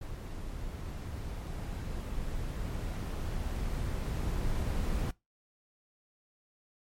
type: noise with level ramp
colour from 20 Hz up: brown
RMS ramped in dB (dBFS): -40 to -31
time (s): 0.01-5.11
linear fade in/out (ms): 5
effects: noise-tail reverb RT60 0.2 s tail -21 dB re dry + MP3 64 kbps